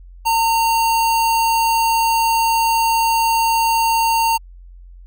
sine tone with sample-and-hold, 911 Hz, A#5, 40 cents flat, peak -13 dBFS, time 0.25-4.38 s, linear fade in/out 20 ms, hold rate 3675 Hz, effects added 44 Hz sine -37 dBFS peak until 5.06 s

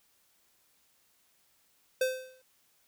square tone with exponential decay, 516 Hz, C5, 24 cents flat, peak -24 dBFS, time 2.01-2.42 s, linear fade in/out 5 ms, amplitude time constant 89 ms, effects white hiss -69 dBFS RMS until 2.87 s

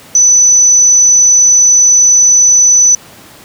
sine tone, 5990 Hz, F#8, 20 cents sharp, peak -3 dBFS, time 0.15-2.95 s, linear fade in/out 2 ms, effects pink hiss -36 dBFS RMS until 3.44 s + high-pass 100 Hz 12 dB/octave

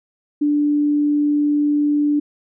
sine tone, 293.7 Hz, D4, in tune, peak -14 dBFS, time 0.41-2.2 s, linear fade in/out 10 ms, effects none

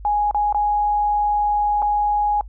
sine tone with dropouts, 830.6 Hz, G#5, in tune, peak -16 dBFS, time 0.05-2.41 s, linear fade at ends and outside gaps 1 ms, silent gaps 0.311-0.346 / 0.526-0.546 / 1.82-1.825 s, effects noise-tail reverb RT60 0.1 s tail -25 dB re dry + added 50 Hz sine -34 dBFS peak until 2.48 s

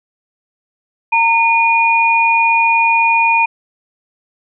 sine tone pair together, 917 / 2448 Hz, A#5 / D#7, -29 / -29 cents, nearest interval octave + perfect fourth, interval 1700 cents, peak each -12 dBFS, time 1.12-3.46 s, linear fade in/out 10 ms, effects none

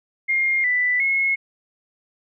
sine tone with pitch steps, 2124 / 1984 / 2173 Hz, C7 / B6 / C#7, +25 / +7 / -35 cents, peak -17 dBFS, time 0.28-1.36 s, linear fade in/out 20 ms, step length 360 ms, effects none

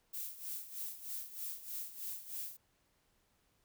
violet noise with tremolo, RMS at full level -41 dBFS, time 0.13-2.57 s, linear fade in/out 10 ms, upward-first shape sine, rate 3.2 Hz, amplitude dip 75%, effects pink hiss -75 dBFS RMS until 3.64 s

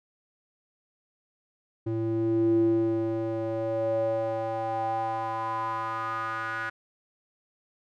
square tone with band-pass filter sweep, 112.2 Hz, A2, 34 cents sharp, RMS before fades -28 dBFS, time 1.86-6.7 s, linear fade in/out 10 ms, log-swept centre 260 to 1500 Hz, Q 5.6, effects none

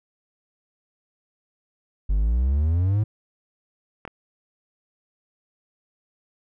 triangle exponential sweep, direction up, 47.02 to 110 Hz, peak -16 dBFS, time 2.09-3.04 s, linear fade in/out 10 ms
clicks, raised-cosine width 0.5 ms, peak -20 dBFS, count 2, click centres 4.052 / 4.077 s
effects none

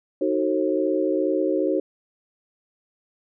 sine chord, D# diminished seventh, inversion none, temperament just, 311.1 / 373.4 / 448 / 537.6 Hz, D#4 / F#4 / A4 / C5, 0 / +16 / +31 / +47 cents, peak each -24 / -24 / -29 / -25 dBFS, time 0.21-1.8 s, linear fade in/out 5 ms, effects none

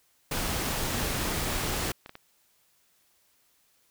pink noise, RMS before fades -30 dBFS, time 0.31-1.92 s, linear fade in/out 5 ms
clicks, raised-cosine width 0.3 ms, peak -26 dBFS, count 6, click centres 0.869 / 0.985 / 1.185 / 2.061 / 2.094 / 2.154 s
effects white hiss -67 dBFS RMS until 3.9 s

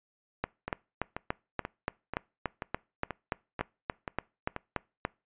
two click trains, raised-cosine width 0.5 ms, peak -14 / -19 dBFS, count 17 / 9, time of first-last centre 0.44-5.051 / 0.68-4.563 s, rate 3.47 / 2.06 Hz, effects noise-tail reverb RT60 0.3 s tail -24 dB re dry + resampled to 8000 Hz

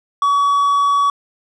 triangle tone, 1133 Hz, C#6, 37 cents sharp, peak -10 dBFS, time 0.22-1.1 s, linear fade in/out 2 ms, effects resampled to 24000 Hz

